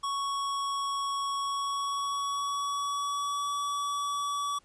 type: tone with pitch glide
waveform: square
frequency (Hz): 1112 to 1143.3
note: C#6 to D6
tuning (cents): +5 to -47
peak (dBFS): -30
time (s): 0.03-4.59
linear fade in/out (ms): 10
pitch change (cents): +48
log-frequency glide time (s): 1.38-3.51
effects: pink hiss -65 dBFS RMS until 4.64 s + resampled to 22050 Hz